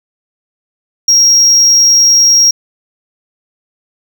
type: tone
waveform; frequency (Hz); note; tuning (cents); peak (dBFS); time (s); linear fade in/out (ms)
triangle; 5610; F8; +7; -3; 1.08-2.51; 5
effects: none